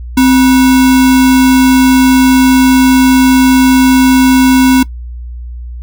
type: tone with sample-and-hold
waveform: sine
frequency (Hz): 260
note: C4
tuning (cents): -11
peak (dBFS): -3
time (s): 0.17-4.83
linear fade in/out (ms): 5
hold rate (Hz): 1225
effects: noise-tail reverb RT60 0.1 s tail -20 dB re dry + added 60 Hz sine -21 dBFS peak until 5.82 s